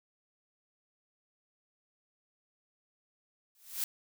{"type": "noise with exponential growth", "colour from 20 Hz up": "blue", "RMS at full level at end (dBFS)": -30, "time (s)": [3.55, 3.84], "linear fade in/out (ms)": 1, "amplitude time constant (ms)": 62, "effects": []}